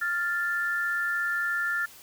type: tone pair together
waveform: sine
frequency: 1396.9 / 1760 Hz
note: F6 / A6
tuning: 0 / 0 cents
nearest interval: major third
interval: 400 cents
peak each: -28 dBFS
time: 0.01-1.86 s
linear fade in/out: 10 ms
effects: white hiss -50 dBFS RMS until 2.02 s